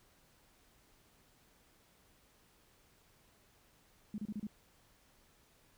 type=tone bursts; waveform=sine; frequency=210 Hz; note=G#3; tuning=19 cents sharp; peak=-37 dBFS; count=5; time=4.14-4.469 s; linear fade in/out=2 ms; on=41 ms; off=31 ms; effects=pink hiss -68 dBFS RMS until 5.77 s

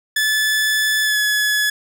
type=tone with pitch glide; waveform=sawtooth; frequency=1734 to 1701.3 Hz; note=A6 to G#6; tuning=-26 to +41 cents; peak=-12 dBFS; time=0.16-1.7 s; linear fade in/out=5 ms; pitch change=-33 cents; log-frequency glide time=1.03-1.18 s; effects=none

